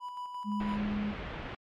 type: tone with tremolo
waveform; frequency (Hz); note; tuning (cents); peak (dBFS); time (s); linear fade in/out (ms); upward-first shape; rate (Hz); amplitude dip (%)
triangle; 987.8; B5; 0; -34; 0-0.79; 50; square; 5.8; 40
type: tone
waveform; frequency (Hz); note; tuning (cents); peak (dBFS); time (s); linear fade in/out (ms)
sine; 207.7; G#3; 0; -30; 0.44-1.15; 50
type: low-pass noise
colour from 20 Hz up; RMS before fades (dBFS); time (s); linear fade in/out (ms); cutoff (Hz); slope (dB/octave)
pink; -40; 0.6-1.55; 5; 3000; 24
effects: MP3 64 kbps